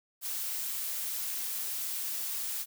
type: noise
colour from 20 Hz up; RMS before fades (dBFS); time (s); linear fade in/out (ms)
blue; -35; 0.21-2.66; 50
effects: none